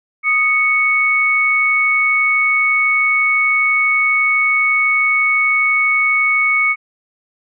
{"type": "tone pair together", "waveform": "sine", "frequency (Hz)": [1244.5, 2217], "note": ["D#6", "C#7"], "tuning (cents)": [0, 0], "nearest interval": "minor seventh", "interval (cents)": 1000, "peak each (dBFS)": [-20, -12], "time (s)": [0.23, 6.76], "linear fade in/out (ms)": 50, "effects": []}